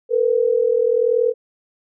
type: tone pair together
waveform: sine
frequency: 453.1 / 493.9 Hz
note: A#4 / B4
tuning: -49 / 0 cents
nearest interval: minor second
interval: 149 cents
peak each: -17 dBFS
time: 0.09-1.34 s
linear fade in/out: 50 ms
effects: none